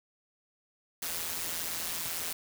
white noise with amplitude modulation, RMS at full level -32 dBFS, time 1.02-2.33 s, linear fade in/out 5 ms, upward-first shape sine, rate 168 Hz, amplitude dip 75%, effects none

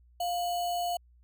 sine tone with sample-and-hold, 702 Hz, F5, 9 cents sharp, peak -28 dBFS, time 0.2-0.97 s, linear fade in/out 5 ms, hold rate 3675 Hz, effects added 60 Hz sine -57 dBFS peak until 1.23 s

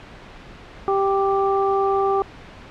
harmonic tone, 392 Hz, G4, in tune, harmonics 1 / 2 / 3, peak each -19 / -22 / -24 dBFS, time 0.88-2.22 s, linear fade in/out 0 ms, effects pink hiss -41 dBFS RMS until 2.7 s + low-pass 3000 Hz 12 dB/octave

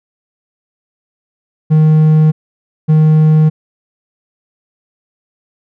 triangle tone pair in turn, 155.56 / 155.56 Hz, D#3 / D#3, 0 / 0 cents, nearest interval unison, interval 0 cents, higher neither, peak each -3 dBFS, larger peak neither, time 1.7-2.32 / 2.88-3.5 s, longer neither, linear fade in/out 20 ms, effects none

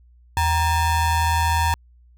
square ring-modulated tone, 428.3 Hz, A4, 47 cents flat, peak -15 dBFS, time 0.37-1.74 s, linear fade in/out 0 ms, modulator 509 Hz, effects added 60 Hz sine -49 dBFS peak until 2.17 s

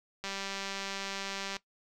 click train, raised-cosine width 0.2 ms, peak -20 dBFS, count 261, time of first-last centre 0.24-1.567 s, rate 196 Hz, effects noise-tail reverb RT60 0.1 s tail -18 dB re dry

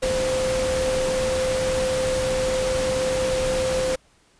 sine tone in noise, 518 Hz, C5, 17 cents flat, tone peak -21 dBFS, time 0.02-3.96 s, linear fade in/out 10 ms, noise pink, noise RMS -28 dBFS, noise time 0.02-3.96 s, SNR +4 dB, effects pink hiss -59 dBFS RMS until 4.39 s + resampled to 22050 Hz

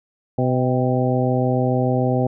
harmonic tone with a mistuned harmonic, 126.8 Hz, B2, 46 cents sharp, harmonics 1 / 2 / 3 / 4 / 5 / 6, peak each -20 / -22 / -26 / -24 / -26 / -27 dBFS, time 0.38-2.27 s, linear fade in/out 5 ms, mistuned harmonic 6, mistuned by +51 cents, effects none

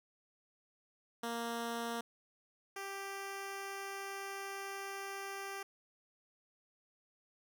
10% pulse tone pair in turn, 233.1 / 393.1 Hz, A#3 / G4, 0 / +5 cents, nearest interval major sixth, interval 905 cents, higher second, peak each -29 / -33 dBFS, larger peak first, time 1.23-2.01 / 2.76-5.63 s, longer second, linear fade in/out 5 ms, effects none

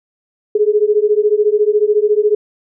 sine beating tone pair, 413.4 / 427.4 Hz, G#4 / G#4, -8 / +50 cents, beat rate 14 Hz, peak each -13 dBFS, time 0.55-2.35 s, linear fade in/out 5 ms, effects none

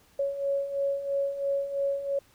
sine beating tone pair, 554.4 / 557.4 Hz, C#5 / C#5, 0 / +9 cents, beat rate 3 Hz, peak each -33 / -27 dBFS, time 0.19-2.19 s, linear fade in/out 5 ms, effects pink hiss -61 dBFS RMS until 2.34 s

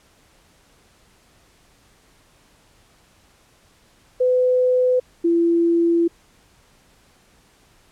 sine tone pair in turn, 504 / 338.1 Hz, B4 / E4, +35 / +44 cents, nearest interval perfect fifth, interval 691 cents, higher first, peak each -14 / -14 dBFS, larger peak neither, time 4.2-5 / 5.24-6.08 s, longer second, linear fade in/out 10 ms, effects pink hiss -56 dBFS RMS until 7.91 s + low-pass 11000 Hz 12 dB/octave

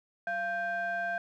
triangle ring-modulated tone, 440 Hz, A4, in tune, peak -25 dBFS, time 0.27-1.18 s, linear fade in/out 2 ms, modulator 1130 Hz, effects none

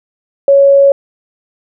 sine tone, 556 Hz, C#5, 5 cents sharp, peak -3 dBFS, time 0.48-0.92 s, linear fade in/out 2 ms, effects none

